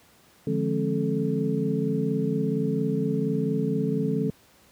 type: tone cluster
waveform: sine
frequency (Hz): 148.2 / 172.5 / 209.6 / 267.2 / 435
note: D3 / F3 / G#3 / C4 / A4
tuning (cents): +16 / -21 / +16 / +36 / -20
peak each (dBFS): -29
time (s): 0.47-4.3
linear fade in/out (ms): 2
effects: pink hiss -57 dBFS RMS until 4.71 s + high-pass 80 Hz 12 dB/octave